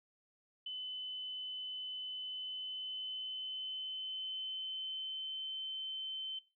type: tone with pitch glide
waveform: sine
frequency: 3023 to 3078 Hz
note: F#7 to G7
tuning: +36 to -32 cents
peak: -39 dBFS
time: 0.66-6.39 s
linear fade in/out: 5 ms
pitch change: +32 cents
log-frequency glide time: 2.18-5.55 s
effects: noise-tail reverb RT60 0.3 s tail -18 dB re dry